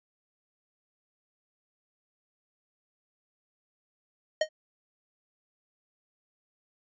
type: tone with exponential decay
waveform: square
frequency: 622.3 Hz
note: D#5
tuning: in tune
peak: -20 dBFS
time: 4.41-4.49 s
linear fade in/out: 5 ms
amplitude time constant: 16 ms
effects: resampled to 16000 Hz